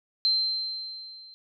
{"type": "tone with level ramp", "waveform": "sine", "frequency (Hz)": 4120, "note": "C8", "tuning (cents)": -28, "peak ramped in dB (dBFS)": [-19, -46], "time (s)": [0.25, 1.34], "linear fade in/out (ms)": 0, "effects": []}